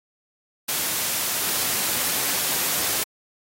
white high-pass noise, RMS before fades -24 dBFS, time 0.68-3.04 s, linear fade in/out 10 ms, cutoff 100 Hz, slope 12 dB/octave, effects AAC 48 kbps

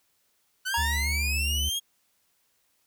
sawtooth linear sweep, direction up, 1480 to 3300 Hz, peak -24 dBFS, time 0.65-1.8 s, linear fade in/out 20 ms
square tone with exponential decay, 933 Hz, A#5, 1 cent sharp, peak -25 dBFS, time 0.74-1.39 s, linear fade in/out 2 ms, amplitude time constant 140 ms
triangle tone with vibrato, 73 Hz, D2, 10 cents flat, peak -25 dBFS, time 0.77-1.7 s, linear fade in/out 20 ms, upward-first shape sine, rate 6.9 Hz, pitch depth 25 cents each way
effects white hiss -70 dBFS RMS until 2.86 s

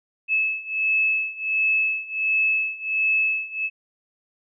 sine beating tone pair, 2600 / 2601.4 Hz, E7 / E7, -24 / -24 cents, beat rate 1.4 Hz, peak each -24 / -22 dBFS, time 0.28-3.7 s, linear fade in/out 50 ms, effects none

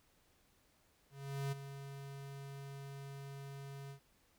square tone with ADSR envelope, 138.59 Hz, C#3, in tune, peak -36 dBFS, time 1.1-4 s, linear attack 420 ms, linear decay 16 ms, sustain -11 dB, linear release 95 ms, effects pink hiss -72 dBFS RMS until 4.38 s

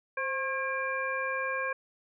sine tone cluster, 523 / 1078 / 1623 / 2378 Hz, C5 / C#6 / G#6 / D7, -1 / -49 / -40 / +21 cents, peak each -35 / -35 / -33 / -37 dBFS, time 0.17-1.73 s, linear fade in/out 5 ms, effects none

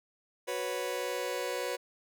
sawtooth chord, F# suspended fourth, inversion none, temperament just, 370 / 493.3 / 555 Hz, F#4 / B4 / C#5, 0 / -2 / +2 cents, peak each -35 / -31 / -33 dBFS, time 0.47-1.77 s, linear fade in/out 20 ms, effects none

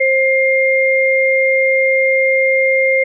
sine tone pair together, 528.8 / 2115 Hz, C5 / C7, +18 / +18 cents, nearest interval 2 octaves, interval 2400 cents, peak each -13 dBFS, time 0-3.04 s, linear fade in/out 10 ms, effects none

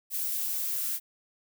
violet noise with high-pass filter sweep, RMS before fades -31 dBFS, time 0.1-1 s, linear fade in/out 50 ms, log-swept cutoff 400 to 1600 Hz, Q 1.9, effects none

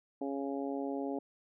harmonic tone, 138.59 Hz, C#3, in tune, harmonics 2 / 3 / 4 / 5 / 6, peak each -36 / -40 / -42 / -44 / -46 dBFS, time 0.21-1.19 s, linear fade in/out 5 ms, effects none

